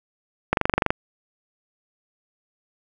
click train, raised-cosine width 0.5 ms, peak -3 dBFS, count 10, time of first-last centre 0.53-0.905 s, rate 24 Hz, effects none

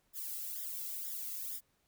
violet noise with flanger, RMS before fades -41 dBFS, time 0.13-1.61 s, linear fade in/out 50 ms, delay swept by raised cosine 0.56 to 1.53 ms, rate 2.1 Hz, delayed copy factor +1, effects pink hiss -75 dBFS RMS until 1.87 s

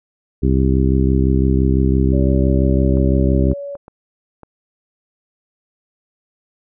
harmonic tone, 65.9 Hz, C2, 13 cents sharp, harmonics 1 / 2 / 3 / 4 / 5 / 6, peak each -15 / -18 / -20 / -21 / -22 / -23 dBFS, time 0.42-3.54 s, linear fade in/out 20 ms
sine tone with pitch glide, 570 to 565.4 Hz, C#5 to C#5, +48 to +34 cents, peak -25 dBFS, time 2.12-3.77 s, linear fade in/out 20 ms, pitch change -14 cents, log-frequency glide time 2.85-2.93 s
clicks, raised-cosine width 1 ms, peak -24 dBFS, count 5, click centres 2.972 / 3.515 / 3.753 / 3.881 / 4.433 s
effects none

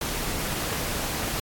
pink noise, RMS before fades -29 dBFS, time 0.01-1.4 s, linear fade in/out 5 ms, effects AAC 64 kbps

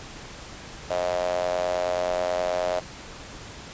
sawtooth tone with high-pass filter, 89.4 Hz, F2, 41 cents sharp, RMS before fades -26 dBFS, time 0.9-2.8 s, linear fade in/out 10 ms, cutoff 610 Hz, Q 7.6, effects pink hiss -41 dBFS RMS until 3.73 s + resampled to 16000 Hz

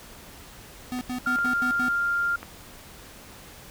square tone bursts, 250.4 Hz, B3, 24 cents sharp, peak -29 dBFS, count 6, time 0.92-1.885 s, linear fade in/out 0 ms, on 90 ms, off 85 ms
clicks, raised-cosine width 0.5 ms, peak -22 dBFS, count 4, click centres 0.99 / 1.387 / 1.458 / 2.43 s
sine tone, 1396.9 Hz, F6, in tune, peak -22 dBFS, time 1.26-2.36 s, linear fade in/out 5 ms
effects pink hiss -46 dBFS RMS until 3.7 s

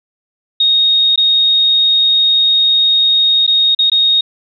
sine tone with dropouts, 3729 Hz, A#7, in tune, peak -8 dBFS, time 0.6-4.21 s, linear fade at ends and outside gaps 5 ms, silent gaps 1.16-1.176 / 3.466-3.476 / 3.749-3.789 / 3.9-3.917 s, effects none

